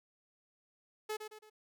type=tone with echo; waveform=sawtooth; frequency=429.1 Hz; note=A4; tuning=43 cents flat; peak=-32 dBFS; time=1.09-1.17 s; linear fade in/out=10 ms; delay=110 ms; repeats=3; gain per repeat=-7 dB; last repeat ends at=1.5 s; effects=none